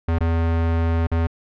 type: tone with dropouts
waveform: square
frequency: 82.9 Hz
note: E2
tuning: 10 cents sharp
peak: -18 dBFS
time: 0.08-1.27 s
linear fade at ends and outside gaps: 5 ms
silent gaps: 0.186-0.206 / 1.07-1.115 s
effects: low-pass 2000 Hz 12 dB/octave